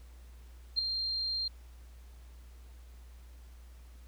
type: tone with ADSR envelope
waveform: sine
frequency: 4186 Hz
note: C8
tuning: in tune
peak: -23 dBFS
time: 0.76-1.48 s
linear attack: 29 ms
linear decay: 3 ms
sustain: -8 dB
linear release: 4 ms
effects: added 60 Hz sine -49 dBFS peak until 4.07 s + pink hiss -64 dBFS RMS until 4.07 s